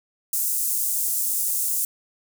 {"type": "high-pass noise", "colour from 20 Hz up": "pink", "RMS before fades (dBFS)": -24, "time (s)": [0.33, 1.85], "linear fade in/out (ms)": 2, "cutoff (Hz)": 8000, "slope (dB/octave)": 24, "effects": []}